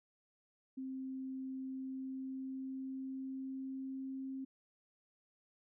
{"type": "tone with pitch glide", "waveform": "sine", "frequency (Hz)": [263.2, 266.3], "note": ["C4", "C4"], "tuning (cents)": [10, 31], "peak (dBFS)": -40, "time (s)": [0.77, 4.45], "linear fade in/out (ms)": 10, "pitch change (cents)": 21, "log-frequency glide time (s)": [1.63, 4.24], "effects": []}